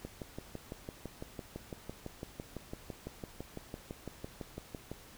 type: click train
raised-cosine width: 2 ms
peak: -27 dBFS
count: 30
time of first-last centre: 0.05-4.916 s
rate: 5.96 Hz
effects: pink hiss -55 dBFS RMS until 5.17 s